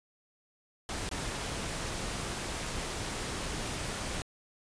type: noise with dropouts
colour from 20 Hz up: pink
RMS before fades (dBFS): -36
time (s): 0.89-4.22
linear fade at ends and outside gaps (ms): 1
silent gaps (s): 1.091-1.113
effects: resampled to 22050 Hz